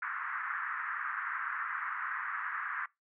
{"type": "band-pass noise", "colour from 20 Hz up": "white", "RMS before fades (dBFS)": -37, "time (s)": [0.02, 2.86], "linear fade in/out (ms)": 5, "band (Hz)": [1100, 1800], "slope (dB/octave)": 48, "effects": ["noise-tail reverb RT60 0.2 s tail -23 dB re dry"]}